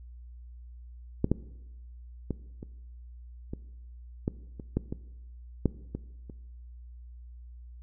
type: clicks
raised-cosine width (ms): 3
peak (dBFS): -11 / -10 / -17 / -26 / -22 / -14 / -26 / -13 / -20 / -10 / -20 / -29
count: 12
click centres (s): 1.244 / 1.316 / 2.307 / 2.629 / 3.535 / 4.279 / 4.598 / 4.77 / 4.925 / 5.657 / 5.95 / 6.298
effects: noise-tail reverb RT60 1.0 s tail -19 dB re dry + added 60 Hz sine -44 dBFS peak until 7.82 s

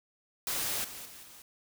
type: noise with level steps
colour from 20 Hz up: white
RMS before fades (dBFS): -33 / -44 / -49 / -52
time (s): 0.47-1.42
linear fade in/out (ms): 2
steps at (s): 0.84 / 1.05 / 1.23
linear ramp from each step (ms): 5
effects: none

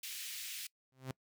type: high-pass noise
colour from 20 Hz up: pink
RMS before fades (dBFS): -44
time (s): 0.03-0.67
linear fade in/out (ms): 5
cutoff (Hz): 2300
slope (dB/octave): 24
type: tone with exponential growth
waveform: sawtooth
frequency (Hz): 130.81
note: C3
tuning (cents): 0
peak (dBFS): -32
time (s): 0.92-1.11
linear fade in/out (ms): 2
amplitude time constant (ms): 40
effects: noise-tail reverb RT60 0.1 s tail -23 dB re dry

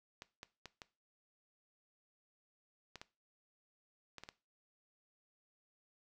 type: clicks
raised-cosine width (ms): 0.2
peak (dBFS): -30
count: 9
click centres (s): 0.221 / 0.431 / 0.657 / 0.818 / 2.957 / 3.015 / 4.183 / 4.236 / 4.289
effects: noise-tail reverb RT60 0.3 s tail -18 dB re dry

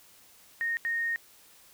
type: tone bursts at uneven times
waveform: sine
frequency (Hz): 1852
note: A#6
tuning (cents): -12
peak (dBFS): -27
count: 2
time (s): 0.61-0.77 / 0.85-1.16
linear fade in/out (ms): 0
effects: white hiss -57 dBFS RMS until 1.73 s

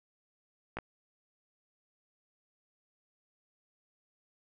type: clicks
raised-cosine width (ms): 0.5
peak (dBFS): -22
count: 2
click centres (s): 0.77 / 0.787
effects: none

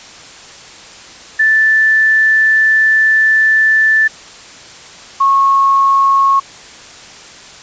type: tone pair in turn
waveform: sine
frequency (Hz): 1760 / 1095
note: A6 / C#6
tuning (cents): 0 / -22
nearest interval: minor sixth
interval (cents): 822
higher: first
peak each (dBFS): -7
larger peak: neither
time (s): 1.39-4.08 / 5.2-6.4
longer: first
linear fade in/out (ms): 10
effects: white hiss -35 dBFS RMS until 7.62 s + resampled to 16000 Hz

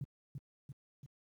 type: tone with echo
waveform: sine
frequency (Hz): 137.5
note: C#3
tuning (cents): -14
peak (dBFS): -36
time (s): 0.01-0.04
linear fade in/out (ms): 2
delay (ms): 340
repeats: 3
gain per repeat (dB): -4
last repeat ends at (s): 1.06
effects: high-pass 60 Hz 12 dB/octave + 12-bit

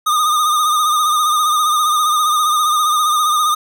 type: tone with vibrato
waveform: square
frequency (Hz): 1224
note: D#6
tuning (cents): -29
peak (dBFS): -13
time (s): 0.06-3.55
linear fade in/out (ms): 10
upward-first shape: sine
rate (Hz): 15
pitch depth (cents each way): 50
effects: none

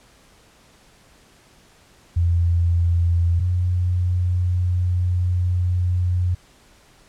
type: tone pair in turn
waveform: sine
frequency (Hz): 85.6 / 89.56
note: F2 / F2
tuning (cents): -34 / +44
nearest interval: minor second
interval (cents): 78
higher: second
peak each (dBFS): -15 / -17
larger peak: first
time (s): 2.16-3.4 / 3.4-6.35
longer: second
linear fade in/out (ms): 10
effects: pink hiss -53 dBFS RMS until 7.08 s + low-pass 10000 Hz 12 dB/octave

